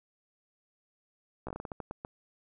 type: slowing click train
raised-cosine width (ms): 1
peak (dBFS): -24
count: 11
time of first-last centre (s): 1.47-2.049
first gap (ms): 15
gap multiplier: 1.28
effects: none